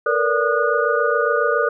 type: tone cluster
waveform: sine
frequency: 454.3 / 481.5 / 579 / 1222 / 1459 Hz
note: A#4 / B4 / D5 / D#6 / F#6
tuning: -45 / -44 / -25 / -32 / -25 cents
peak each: -22 dBFS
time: 0.06-1.69 s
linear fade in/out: 5 ms
effects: none